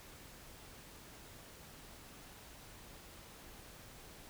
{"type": "silence", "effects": ["pink hiss -55 dBFS RMS until 4.29 s"]}